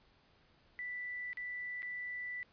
sine tone with dropouts, 1975.5 Hz, B6, in tune, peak -39 dBFS, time 0.79-2.43 s, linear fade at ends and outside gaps 0 ms, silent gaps 1.331-1.372 / 1.821-1.829 s, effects pink hiss -68 dBFS RMS until 2.52 s + resampled to 11025 Hz

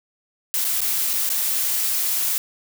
blue noise with dropouts, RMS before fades -22 dBFS, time 0.54-2.38 s, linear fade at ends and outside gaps 0 ms, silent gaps 0.644-0.649 / 0.806-0.816 / 1.132-1.136 / 1.291-1.301 s, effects none

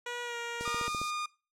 10% pulse tone with pitch glide, 483.1 to 471 Hz, B4 to A#4, -38 to +18 cents, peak -27 dBFS, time 0.06-0.88 s, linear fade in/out 5 ms, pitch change -44 cents, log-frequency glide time 0.23-0.37 s
white high-pass noise, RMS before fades -40 dBFS, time 0.6-1.11 s, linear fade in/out 10 ms, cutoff 4000 Hz, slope 48 dB/octave
click train, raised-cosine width 2 ms, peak -27 dBFS, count 7, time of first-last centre 0.61-1.015 s, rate 14.8 Hz
sawtooth tone, 1218 Hz, D#6, 37 cents flat, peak -29 dBFS, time 0.65-1.26 s, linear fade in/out 5 ms
effects noise-tail reverb RT60 0.3 s tail -19 dB re dry + low-pass 7000 Hz 12 dB/octave

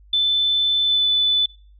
sine tone with pitch glide, 3520 to 3494 Hz, A7 to A7, 0 to -13 cents, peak -15 dBFS, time 0.13-1.46 s, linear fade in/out 5 ms, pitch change -13 cents, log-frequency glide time 0.84-1.07 s, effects noise-tail reverb RT60 0.4 s tail -22 dB re dry + added 50 Hz sine -46 dBFS peak until 1.79 s

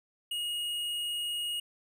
sine tone with hard clipping, 2875 Hz, F7, 50 cents sharp, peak -33 dBFS, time 0.31-1.6 s, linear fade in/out 5 ms, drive 10 dB, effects none

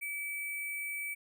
sine tone with sample-and-hold, 2300 Hz, D7, 37 cents flat, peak -35 dBFS, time 0.01-1.15 s, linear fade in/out 20 ms, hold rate 11025 Hz, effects none

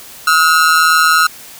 45% pulse ring-modulated tone, 1357 Hz, E6, 50 cents sharp, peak -5 dBFS, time 0.27-1.27 s, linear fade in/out 5 ms, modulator 81.3 Hz, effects white hiss -35 dBFS RMS until 1.59 s

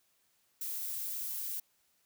violet noise, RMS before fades -38 dBFS, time 0.61-1.6 s, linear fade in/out 5 ms, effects white hiss -73 dBFS RMS until 2.05 s

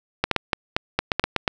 clicks, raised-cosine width 0.3 ms, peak -3 dBFS, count 11, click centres 0.24 / 0.313 / 0.363 / 0.532 / 0.765 / 0.99 / 1.118 / 1.196 / 1.24 / 1.363 / 1.478 s, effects none

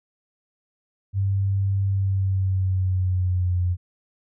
sine tone with pitch glide, 98 to 89.35 Hz, G2 to F2, 0 to +40 cents, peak -19 dBFS, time 1.13-3.77 s, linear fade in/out 50 ms, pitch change -160 cents, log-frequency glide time 1.87-3.66 s, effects none

